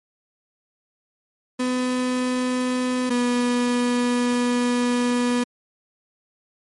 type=tone pair in turn; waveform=35% pulse; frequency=252.1 / 244.2 Hz; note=B3 / B3; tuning=+36 / -19 cents; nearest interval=minor second; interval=55 cents; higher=first; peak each=-19 / -17 dBFS; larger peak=second; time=1.59-3.1 / 3.1-5.44 s; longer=second; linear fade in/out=10 ms; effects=MP3 48 kbps